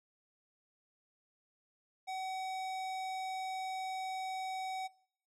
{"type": "tone with low-pass filter", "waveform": "square", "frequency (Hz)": 756, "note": "F#5", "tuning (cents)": 37, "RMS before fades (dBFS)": -40, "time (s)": [2.07, 4.88], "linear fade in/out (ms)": 20, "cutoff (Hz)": 7900, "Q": 0.63, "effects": ["noise-tail reverb RT60 0.6 s tail -22 dB re dry"]}